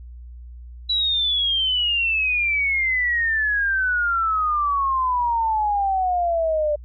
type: exponential sweep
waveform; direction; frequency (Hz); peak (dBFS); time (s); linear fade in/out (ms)
sine; down; 3951 to 587.3; -18; 0.89-6.76; 10
effects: added 60 Hz sine -36 dBFS peak until 6.84 s